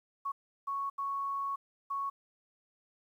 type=tone bursts at uneven times; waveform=sine; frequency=1108.7 Hz; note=C#6; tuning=in tune; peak=-32 dBFS; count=4; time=0.25-0.32 / 0.67-0.9 / 0.98-1.56 / 1.9-2.1 s; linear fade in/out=10 ms; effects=11-bit